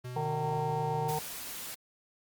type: tone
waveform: square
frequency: 124.9 Hz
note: B2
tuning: 20 cents sharp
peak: -38 dBFS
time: 0.04-1.12 s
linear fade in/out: 10 ms
type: harmonic tone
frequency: 152.6 Hz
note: D#3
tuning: 33 cents flat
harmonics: 1 / 3 / 5 / 6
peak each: -35 / -35 / -35 / -35 dBFS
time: 0.16-1.19 s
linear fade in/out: 5 ms
type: noise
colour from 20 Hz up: white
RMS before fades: -41 dBFS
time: 1.08-1.75 s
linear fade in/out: 10 ms
effects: Opus 32 kbps